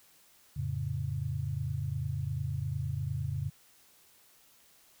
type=chord; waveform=sine; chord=F augmented; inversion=none; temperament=equal; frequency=87.31 / 110 / 138.59 Hz; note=F2 / A2 / C#3; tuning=0 / 0 / 0 cents; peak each=-37 / -36 / -34 dBFS; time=0.56-3.5 s; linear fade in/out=10 ms; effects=white hiss -62 dBFS RMS until 5 s